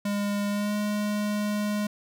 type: tone with pitch glide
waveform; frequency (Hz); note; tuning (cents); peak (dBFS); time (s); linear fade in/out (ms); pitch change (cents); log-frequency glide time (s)
square; 203.7 to 208.2; G#3 to G#3; -33 to +5; -26; 0.05-1.87; 5; +38; 0.49-0.74
effects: none